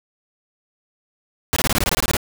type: noise bursts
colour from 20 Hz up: pink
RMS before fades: -19 dBFS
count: 12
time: 1.53-2.168 s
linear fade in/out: 0 ms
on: 33 ms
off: 22 ms
effects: none

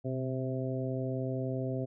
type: harmonic tone with a mistuned harmonic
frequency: 130.81 Hz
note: C3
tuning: in tune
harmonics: 1 / 2 / 3 / 4 / 5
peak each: -34 / -37 / -39 / -40 / -41 dBFS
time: 0.04-1.86 s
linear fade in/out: 20 ms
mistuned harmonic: 1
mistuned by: -45 cents
effects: none

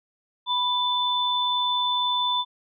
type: tone pair together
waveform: sine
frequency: 987.8 / 3518 Hz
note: B5 / A7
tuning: 0 / -1 cents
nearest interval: octave + minor seventh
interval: 2199 cents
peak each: -24 dBFS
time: 0.46-2.45 s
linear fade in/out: 50 ms
effects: none

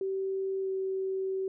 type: tone with pitch glide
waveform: sine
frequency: 385 to 381.9 Hz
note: G4 to G4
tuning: -31 to -45 cents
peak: -29 dBFS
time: 0.01-1.48 s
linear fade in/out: 2 ms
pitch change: -14 cents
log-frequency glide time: 0.61-0.69 s
effects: none

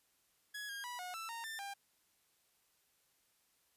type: tone with pitch steps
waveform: sawtooth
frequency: 1678 / 1620 / 978 / 725 / 1328 / 924 / 1786 / 798 Hz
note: G#6 / G#6 / B5 / F#5 / E6 / A#5 / A6 / G5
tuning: +17 / -43 / -17 / -35 / +12 / -16 / +25 / +31 cents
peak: -39 dBFS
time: 0.54-1.74 s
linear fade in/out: 10 ms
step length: 150 ms
effects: white hiss -75 dBFS RMS until 3.76 s + resampled to 32000 Hz

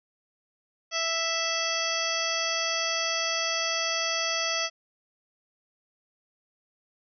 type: harmonic tone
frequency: 659.3 Hz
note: E5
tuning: in tune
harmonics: 1 / 2 / 3 / 4 / 5 / 7 / 8 / 9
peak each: -34 / -34 / -34 / -34 / -34 / -34 / -34 / -34 dBFS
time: 0.91-4.7 s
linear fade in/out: 50 ms
effects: none

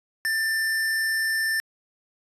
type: tone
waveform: square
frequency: 1781 Hz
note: A6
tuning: 21 cents sharp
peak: -23 dBFS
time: 0.25-1.6 s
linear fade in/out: 0 ms
effects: resampled to 32000 Hz

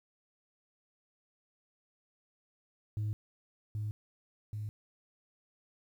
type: tone with echo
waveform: sine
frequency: 106.1 Hz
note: G#2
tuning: 38 cents sharp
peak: -29 dBFS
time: 2.97-3.13 s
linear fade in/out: 0 ms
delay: 780 ms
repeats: 2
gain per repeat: -3 dB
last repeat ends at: 4.69 s
effects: tanh soft clip ceiling -30 dBFS + 11-bit

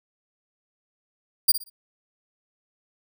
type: tone with echo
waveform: 5% pulse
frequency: 4783 Hz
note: D8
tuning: 31 cents sharp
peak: -6 dBFS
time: 1.48-1.52 s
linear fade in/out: 10 ms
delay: 60 ms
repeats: 3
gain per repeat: -12 dB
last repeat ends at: 1.7 s
effects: none

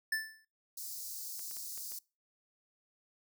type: tone with exponential decay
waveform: square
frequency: 1760 Hz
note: A6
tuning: in tune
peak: -29 dBFS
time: 0.12-0.45 s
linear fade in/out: 5 ms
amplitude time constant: 71 ms
type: high-pass noise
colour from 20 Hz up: white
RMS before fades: -43 dBFS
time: 0.77-1.99 s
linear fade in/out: 5 ms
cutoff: 4500 Hz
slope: 48 dB/octave
type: clicks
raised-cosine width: 0.3 ms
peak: -38 dBFS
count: 5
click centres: 1.394 / 1.512 / 1.568 / 1.777 / 1.92 s
effects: noise-tail reverb RT60 0.3 s tail -24 dB re dry

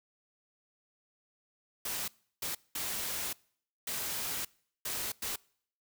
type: noise bursts at uneven times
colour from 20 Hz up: white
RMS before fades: -36 dBFS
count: 6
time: 1.85-2.08 / 2.42-2.55 / 2.75-3.33 / 3.87-4.45 / 4.85-5.12 / 5.22-5.36 s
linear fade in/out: 5 ms
effects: noise-tail reverb RT60 0.6 s tail -25 dB re dry

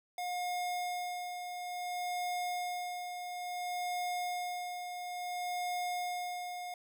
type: tone with tremolo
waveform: square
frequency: 716 Hz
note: F5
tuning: 43 cents sharp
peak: -34 dBFS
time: 0.18-6.74 s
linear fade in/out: 2 ms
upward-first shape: sine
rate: 0.58 Hz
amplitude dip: 50%
effects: none

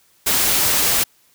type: noise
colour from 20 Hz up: white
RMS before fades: -17 dBFS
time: 0.26-1.04 s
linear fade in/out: 10 ms
effects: white hiss -57 dBFS RMS until 1.34 s

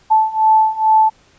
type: beating tone pair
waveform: sine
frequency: 873 / 875.3 Hz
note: A5 / A5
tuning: -14 / -9 cents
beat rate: 2.3 Hz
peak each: -14 / -12 dBFS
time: 0.1-1.1 s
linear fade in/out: 20 ms
effects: pink hiss -52 dBFS RMS until 1.38 s + resampled to 16000 Hz

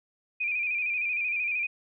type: tone with vibrato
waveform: sine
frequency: 2431 Hz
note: D#7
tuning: 41 cents flat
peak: -26 dBFS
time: 0.4-1.67 s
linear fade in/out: 10 ms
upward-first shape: square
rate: 13 Hz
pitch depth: 45 cents each way
effects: none

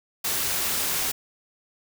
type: noise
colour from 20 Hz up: white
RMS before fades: -26 dBFS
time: 0.24-1.12 s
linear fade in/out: 10 ms
effects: none

